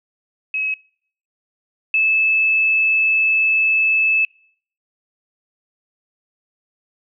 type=tone pair in turn; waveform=sine; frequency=2563 / 2614 Hz; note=E7 / E7; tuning=-49 / -15 cents; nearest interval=unison; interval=34 cents; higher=second; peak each=-19 / -13 dBFS; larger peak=second; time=0.54-0.74 / 1.94-4.25 s; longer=second; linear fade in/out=2 ms; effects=noise-tail reverb RT60 0.6 s tail -26 dB re dry